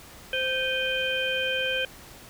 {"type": "harmonic tone with a mistuned harmonic", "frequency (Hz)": 520, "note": "C5", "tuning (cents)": -11, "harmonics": [1, 3, 5, 6], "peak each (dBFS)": [-30, -30, -30, -30], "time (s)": [0.33, 1.85], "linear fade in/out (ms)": 2, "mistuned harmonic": 5, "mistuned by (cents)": -89, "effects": ["pink hiss -47 dBFS RMS until 2.29 s"]}